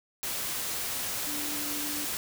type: tone in noise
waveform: sine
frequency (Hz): 293.7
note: D4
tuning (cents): 0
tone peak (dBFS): -39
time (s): 1.27-2.05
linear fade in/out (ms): 0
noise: white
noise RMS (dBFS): -33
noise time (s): 0.23-2.17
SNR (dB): -9
effects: none